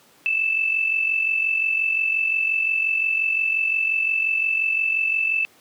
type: tone with amplitude modulation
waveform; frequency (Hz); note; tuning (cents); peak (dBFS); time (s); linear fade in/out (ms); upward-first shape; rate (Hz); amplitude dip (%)
sine; 2637; E7; 0; -16; 0.26-5.45; 0; sine; 45.7; 60
effects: pink hiss -54 dBFS RMS until 5.6 s + high-pass 200 Hz 12 dB/octave